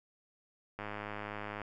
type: click train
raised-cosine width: 0.5 ms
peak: -25 dBFS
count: 87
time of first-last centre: 0.79-1.617 s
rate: 104 Hz
effects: none